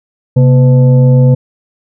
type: tone with frequency modulation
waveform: sine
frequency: 132.3 Hz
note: C3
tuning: 20 cents sharp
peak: -3 dBFS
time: 0.36-1.35 s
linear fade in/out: 10 ms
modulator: 372 Hz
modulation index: 0.54
effects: none